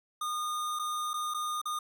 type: tone with dropouts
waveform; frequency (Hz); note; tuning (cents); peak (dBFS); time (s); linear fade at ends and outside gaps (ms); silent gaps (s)
square; 1222; D#6; -32; -32; 0.21-1.79; 5; 0.79-0.794 / 1.134-1.139 / 1.339-1.344 / 1.616-1.655
effects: 11-bit